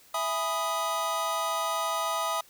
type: chord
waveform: square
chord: E major seventh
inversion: none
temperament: equal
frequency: 659.3 / 830.6 / 987.8 / 1244.5 Hz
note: E5 / G#5 / B5 / D#6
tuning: 0 / 0 / 0 / 0 cents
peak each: -34 / -37 / -35 / -31 dBFS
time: 0.14-2.41 s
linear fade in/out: 5 ms
effects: white hiss -57 dBFS RMS until 2.49 s